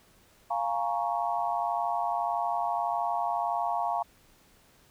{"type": "chord", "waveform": "sine", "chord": "Bb minor seventh", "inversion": "second", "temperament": "equal", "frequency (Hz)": [698.5, 830.6, 932.3, 1108.7], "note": ["F5", "Ab5", "Bb5", "Db6"], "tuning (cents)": [0, 0, 0, 0], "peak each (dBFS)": [-30, -33, -32, -35], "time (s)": [0.5, 4.03], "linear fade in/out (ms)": 10, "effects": ["pink hiss -61 dBFS RMS until 4.9 s"]}